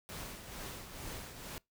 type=noise with tremolo; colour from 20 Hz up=pink; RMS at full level=-43 dBFS; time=0.09-1.58 s; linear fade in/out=0 ms; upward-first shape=triangle; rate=2.2 Hz; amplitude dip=60%; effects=noise-tail reverb RT60 0.2 s tail -25 dB re dry